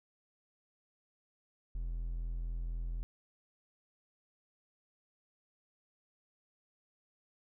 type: tone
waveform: triangle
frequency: 42 Hz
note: E1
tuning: 33 cents sharp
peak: -33 dBFS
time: 1.75-3.03 s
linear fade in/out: 0 ms
effects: none